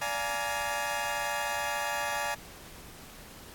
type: chord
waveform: 20% pulse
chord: Bb dominant seventh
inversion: first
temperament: just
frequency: 582.7 / 699.2 / 839.1 / 932.3 Hz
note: D5 / F5 / Ab5 / Bb5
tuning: -14 / +2 / +18 / 0 cents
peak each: -31 / -34 / -28 / -32 dBFS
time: 0.01-2.35 s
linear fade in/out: 10 ms
effects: pink hiss -49 dBFS RMS until 3.54 s + AAC 64 kbps